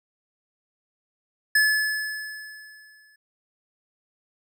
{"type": "tone with exponential decay", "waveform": "square", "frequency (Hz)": 1720, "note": "A6", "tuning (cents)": -40, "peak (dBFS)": -16, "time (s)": [1.55, 3.16], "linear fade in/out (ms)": 5, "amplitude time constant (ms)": 350, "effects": []}